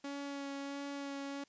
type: tone with vibrato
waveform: sawtooth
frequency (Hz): 280.1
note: C#4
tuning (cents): +18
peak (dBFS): -36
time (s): 0.04-1.44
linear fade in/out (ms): 5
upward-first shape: sine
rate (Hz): 1.5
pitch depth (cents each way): 13
effects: white hiss -71 dBFS RMS until 1.48 s + resampled to 16000 Hz